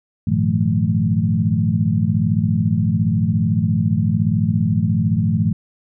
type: tone cluster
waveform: sine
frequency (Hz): 101.4 / 115.6 / 157.1 / 174.6 / 215.6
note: G#2 / A#2 / D#3 / F3 / A3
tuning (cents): -41 / -14 / +17 / 0 / -35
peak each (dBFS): -21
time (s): 0.27-5.53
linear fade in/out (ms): 5
effects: none